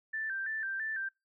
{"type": "tone with vibrato", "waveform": "sine", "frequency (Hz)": 1666, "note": "G#6", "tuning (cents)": 5, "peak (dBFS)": -33, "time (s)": [0.13, 1.09], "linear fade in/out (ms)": 10, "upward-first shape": "square", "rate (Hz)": 3, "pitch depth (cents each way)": 100, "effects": ["noise-tail reverb RT60 0.2 s tail -22 dB re dry"]}